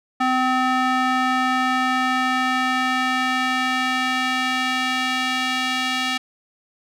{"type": "tone with band-pass filter sweep", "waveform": "square", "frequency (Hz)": 256.8, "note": "C4", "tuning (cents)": -32, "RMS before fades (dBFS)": -21, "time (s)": [0.2, 6.18], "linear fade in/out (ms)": 10, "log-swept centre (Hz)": [1200, 2800], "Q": 1.1, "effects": []}